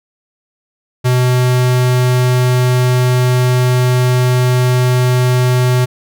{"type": "tone", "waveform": "square", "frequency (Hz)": 125.6, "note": "B2", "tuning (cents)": 30, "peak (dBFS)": -10, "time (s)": [1.04, 5.86], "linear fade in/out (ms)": 20, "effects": []}